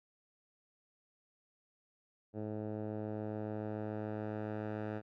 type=tone with low-pass filter sweep; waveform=10% pulse; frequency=107 Hz; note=A2; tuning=48 cents flat; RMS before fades=-40 dBFS; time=2.33-5.02 s; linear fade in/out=50 ms; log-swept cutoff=560 to 1500 Hz; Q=0.85; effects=none